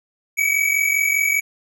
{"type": "tone pair together", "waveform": "square", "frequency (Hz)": [2255, 2300], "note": ["C#7", "D7"], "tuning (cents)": [29, -37], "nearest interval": "unison", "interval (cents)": 34, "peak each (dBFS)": -20, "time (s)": [0.37, 1.41], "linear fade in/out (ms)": 20, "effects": []}